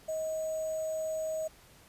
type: tone with sample-and-hold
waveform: sine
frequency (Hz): 632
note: D#5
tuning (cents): +27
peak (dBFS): -31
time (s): 0.08-1.48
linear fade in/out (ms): 10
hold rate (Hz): 7350
effects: pink hiss -58 dBFS RMS until 1.88 s + resampled to 32000 Hz